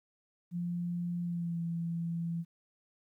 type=tone with pitch glide; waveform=sine; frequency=174 to 168.17 Hz; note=F3 to E3; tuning=-6 to +35 cents; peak=-32 dBFS; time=0.51-2.45 s; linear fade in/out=50 ms; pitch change=-59 cents; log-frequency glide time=1.22-1.6 s; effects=12-bit